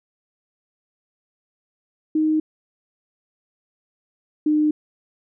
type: tone pair in turn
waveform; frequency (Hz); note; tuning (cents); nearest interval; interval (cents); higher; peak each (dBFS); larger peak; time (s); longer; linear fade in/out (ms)
sine; 311.1 / 303.5; D#4 / D#4; 0 / -43; unison; 43; first; -16 / -15; second; 2.15-2.4 / 4.46-4.71; neither; 5
effects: none